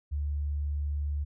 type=tone; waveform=sine; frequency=72.8 Hz; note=D2; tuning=15 cents flat; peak=-28 dBFS; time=0.11-1.25 s; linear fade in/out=20 ms; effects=none